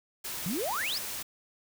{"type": "noise", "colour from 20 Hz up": "white", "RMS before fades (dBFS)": -37, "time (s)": [0.24, 1.23], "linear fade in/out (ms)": 10}
{"type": "exponential sweep", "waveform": "sine", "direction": "up", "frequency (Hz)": [160, 5370], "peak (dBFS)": -30, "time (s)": [0.46, 0.98], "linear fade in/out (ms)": 0}
{"effects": []}